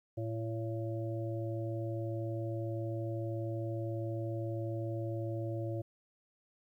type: harmonic tone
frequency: 112.7 Hz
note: A2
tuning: 42 cents sharp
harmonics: 1 / 3 / 5 / 6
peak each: -36 / -40 / -42 / -49 dBFS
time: 0.17-5.82 s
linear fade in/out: 10 ms
effects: 12-bit